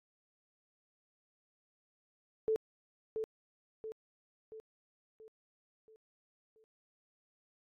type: tone with echo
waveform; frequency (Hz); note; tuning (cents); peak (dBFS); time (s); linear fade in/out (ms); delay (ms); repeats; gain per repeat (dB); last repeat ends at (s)
sine; 439.3; A4; -3; -28; 2.48-2.56; 0; 680; 6; -6; 6.64
effects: AAC 64 kbps